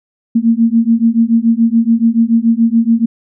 sine beating tone pair, 226 / 233 Hz, A3 / A#3, +47 / -1 cents, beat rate 7 Hz, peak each -11 dBFS, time 0.35-3.06 s, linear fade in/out 10 ms, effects none

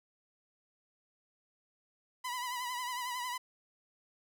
sawtooth tone with vibrato, 990 Hz, B5, 4 cents sharp, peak -32 dBFS, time 2.24-3.38 s, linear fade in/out 10 ms, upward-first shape triangle, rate 11 Hz, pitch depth 66 cents each way, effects none

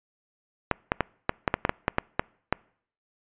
clicks, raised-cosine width 0.5 ms, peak -6 dBFS, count 12, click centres 0.713 / 0.919 / 1.007 / 1.294 / 1.478 / 1.541 / 1.651 / 1.694 / 1.881 / 1.984 / 2.195 / 2.526 s, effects noise-tail reverb RT60 0.6 s tail -26 dB re dry + resampled to 8000 Hz

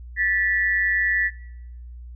sine tone pair together, 1760.2 / 1951 Hz, A6 / B6, 0 / -22 cents, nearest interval major second, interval 178 cents, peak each -21 dBFS, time 0.16-1.31 s, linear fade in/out 50 ms, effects noise-tail reverb RT60 0.8 s tail -22 dB re dry + added 60 Hz sine -36 dBFS peak until 2.15 s

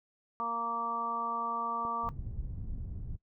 harmonic tone, 232.4 Hz, A#3, 5 cents flat, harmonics 1 / 2 / 3 / 4 / 5, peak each -45 / -45 / -43 / -37 / -33 dBFS, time 0.4-2.09 s, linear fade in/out 0 ms
click, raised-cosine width 2 ms, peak -32 dBFS, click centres 1.851 s
pink low-pass noise, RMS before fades -39 dBFS, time 2.03-3.17 s, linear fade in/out 20 ms, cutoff 120 Hz, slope 12 dB/octave
effects noise-tail reverb RT60 0.1 s tail -17 dB re dry

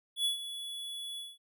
square tone with ADSR envelope, 3404 Hz, G#7, 42 cents sharp, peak -27 dBFS, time 0.16-1.38 s, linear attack 90 ms, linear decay 120 ms, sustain -12 dB, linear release 200 ms, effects none

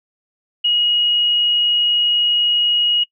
sine tone, 2892 Hz, F#7, 40 cents flat, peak -13 dBFS, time 0.64-3.04 s, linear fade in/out 10 ms, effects noise-tail reverb RT60 0.1 s tail -22 dB re dry

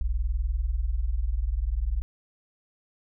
sine tone pair together, 40.31 / 60.6 Hz, E1 / B1, -38 / -32 cents, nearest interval perfect fifth, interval 706 cents, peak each -27 / -26 dBFS, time 0.01-2.02 s, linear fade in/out 0 ms, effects none

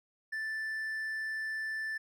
triangle tone, 1762 Hz, A6, 2 cents sharp, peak -32 dBFS, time 0.32-1.98 s, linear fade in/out 10 ms, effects none

